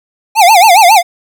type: tone with vibrato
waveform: square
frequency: 788 Hz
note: G5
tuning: 9 cents sharp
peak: -3 dBFS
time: 0.35-1.03 s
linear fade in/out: 50 ms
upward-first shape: sine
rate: 7.3 Hz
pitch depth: 240 cents each way
effects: none